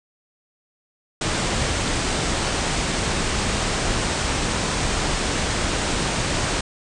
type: low-pass noise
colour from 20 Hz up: pink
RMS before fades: -23 dBFS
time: 1.21-6.61 s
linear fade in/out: 5 ms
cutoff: 9100 Hz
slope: 96 dB/octave
effects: none